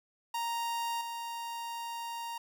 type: tone with level steps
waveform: 45% pulse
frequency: 932.3 Hz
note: A#5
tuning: in tune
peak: -32 / -37 dBFS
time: 0.34-2.38 s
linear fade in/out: 5 ms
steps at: 1.01 s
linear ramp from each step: 2 ms
effects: none